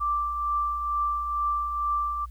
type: tone with tremolo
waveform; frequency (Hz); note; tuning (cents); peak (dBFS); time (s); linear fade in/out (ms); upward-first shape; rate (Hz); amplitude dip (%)
sine; 1174.7; D6; 0; -22; 0-2.26; 20; triangle; 2.2; 50
effects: added 60 Hz sine -38 dBFS peak until 2.3 s + white hiss -65 dBFS RMS until 2.3 s